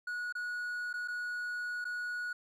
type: tone with dropouts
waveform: triangle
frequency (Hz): 1459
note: F#6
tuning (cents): -25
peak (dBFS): -33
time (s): 0.07-2.33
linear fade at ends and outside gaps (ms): 5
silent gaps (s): 0.325-0.351 / 0.93-0.938 / 1.077-1.082 / 1.844-1.851
effects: none